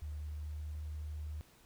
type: tone with pitch glide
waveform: sine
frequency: 75.1 to 76.02 Hz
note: D2 to D#2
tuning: +39 to -40 cents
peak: -39 dBFS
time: 0.02-1.41 s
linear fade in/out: 0 ms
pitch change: +21 cents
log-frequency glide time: 0.15-0.79 s
effects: pink hiss -64 dBFS RMS until 1.65 s